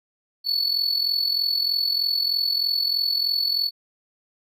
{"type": "tone with amplitude modulation", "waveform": "triangle", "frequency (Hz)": 4435, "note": "C#8", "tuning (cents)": 0, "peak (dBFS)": -16, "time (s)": [0.44, 3.71], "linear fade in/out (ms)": 50, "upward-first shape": "sine", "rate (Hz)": 43.2, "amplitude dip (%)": 70, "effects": []}